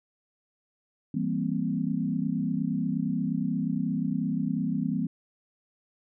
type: chord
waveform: sine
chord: C dominant seventh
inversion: first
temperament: equal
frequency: 164.81 / 196 / 233.1 / 261.6 Hz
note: E3 / G3 / Bb3 / C4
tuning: 0 / 0 / 0 / 0 cents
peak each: -31 dBFS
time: 1.14-5.07 s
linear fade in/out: 5 ms
effects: none